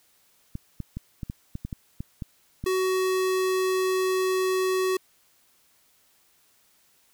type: clicks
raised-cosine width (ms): 5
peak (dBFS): -20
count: 11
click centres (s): 0.554 / 0.803 / 0.97 / 1.232 / 1.299 / 1.554 / 1.65 / 1.728 / 2.005 / 2.222 / 2.64
type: tone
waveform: square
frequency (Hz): 374.2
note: F#4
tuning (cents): +20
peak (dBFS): -23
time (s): 2.66-4.97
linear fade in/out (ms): 5
effects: white hiss -63 dBFS RMS until 7.13 s